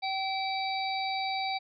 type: harmonic tone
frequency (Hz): 770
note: G5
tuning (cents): -31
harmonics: 1 / 3 / 5 / 6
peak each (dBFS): -31 / -36 / -38 / -39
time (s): 0.02-1.59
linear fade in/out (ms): 20
effects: none